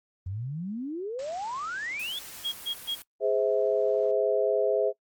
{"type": "exponential sweep", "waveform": "sine", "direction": "up", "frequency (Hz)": [87.7, 3532], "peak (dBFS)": -31, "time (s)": [0.26, 2.19], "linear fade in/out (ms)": 5}
{"type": "noise", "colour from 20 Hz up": "white", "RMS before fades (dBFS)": -43, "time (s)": [1.19, 3.02], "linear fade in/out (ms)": 0}
{"type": "tone bursts", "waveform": "sine", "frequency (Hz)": 3280, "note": "G#7", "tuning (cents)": -22, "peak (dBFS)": -27, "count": 3, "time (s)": [2.44, 2.955], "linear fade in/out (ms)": 20, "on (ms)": 85, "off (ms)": 130}
{"type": "chord", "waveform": "sine", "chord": "Ab augmented", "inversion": "none", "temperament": "just", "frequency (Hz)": [415.3, 519.1, 648.9], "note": ["Ab4", "C5", "E5"], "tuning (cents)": [0, -14, -27], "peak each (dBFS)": [-26, -27, -27], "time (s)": [3.2, 4.93], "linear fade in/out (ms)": 50}
{"effects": ["noise-tail reverb RT60 0.1 s tail -24 dB re dry", "Opus 24 kbps"]}